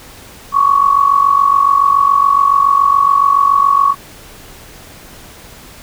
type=tone with amplitude modulation; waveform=sine; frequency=1119 Hz; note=C#6; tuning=16 cents sharp; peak=-4 dBFS; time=0.52-3.95 s; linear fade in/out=50 ms; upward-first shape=sine; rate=47.1 Hz; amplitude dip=75%; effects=pink hiss -37 dBFS RMS until 5.82 s